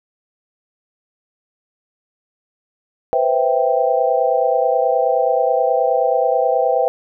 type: chord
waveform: sine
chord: C major seventh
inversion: third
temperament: equal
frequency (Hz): 493.9 / 523.3 / 659.3 / 784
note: B4 / C5 / E5 / G5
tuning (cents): 0 / 0 / 0 / 0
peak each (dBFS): -19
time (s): 3.13-6.88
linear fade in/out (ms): 0
effects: none